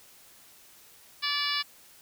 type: harmonic tone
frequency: 579 Hz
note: D5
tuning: 25 cents flat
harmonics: 2 / 3 / 4 / 5 / 6 / 7 / 8 / 9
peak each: -35 / -35 / -35 / -35 / -35 / -35 / -35 / -35 dBFS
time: 1.22-1.63 s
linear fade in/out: 20 ms
effects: white hiss -55 dBFS RMS until 2.01 s